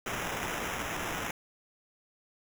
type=noise with sample-and-hold; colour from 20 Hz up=violet; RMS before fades=-35 dBFS; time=0.06-1.31 s; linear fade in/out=2 ms; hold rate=4410 Hz; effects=none